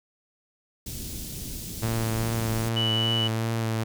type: band-stop noise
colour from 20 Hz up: pink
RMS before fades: -35 dBFS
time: 0.86-2.69 s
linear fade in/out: 5 ms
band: 260 to 4800 Hz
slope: 12 dB/octave
type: tone with vibrato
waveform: sawtooth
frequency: 113 Hz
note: A2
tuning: 47 cents sharp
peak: -21 dBFS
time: 1.82-3.84 s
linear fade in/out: 10 ms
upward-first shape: sine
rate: 2.5 Hz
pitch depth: 23 cents each way
type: tone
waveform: sine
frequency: 2960 Hz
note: F#7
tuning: in tune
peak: -24 dBFS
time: 2.76-3.28 s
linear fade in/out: 10 ms
effects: none